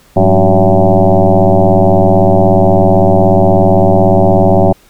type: tone with frequency modulation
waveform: sine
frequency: 279.9 Hz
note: C#4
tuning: 17 cents sharp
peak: -4 dBFS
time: 0.16-4.73 s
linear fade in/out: 10 ms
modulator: 96.2 Hz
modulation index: 5
effects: pink hiss -46 dBFS RMS until 4.89 s